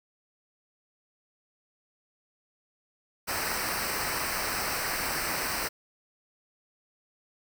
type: noise with comb filter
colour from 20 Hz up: pink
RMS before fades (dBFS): -31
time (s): 3.27-5.69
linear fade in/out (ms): 20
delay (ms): 0.29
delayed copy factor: -0.75
effects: none